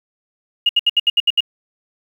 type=tone bursts; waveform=sine; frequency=2857 Hz; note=F7; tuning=39 cents sharp; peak=-10 dBFS; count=8; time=0.66-1.406 s; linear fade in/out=5 ms; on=32 ms; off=70 ms; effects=7-bit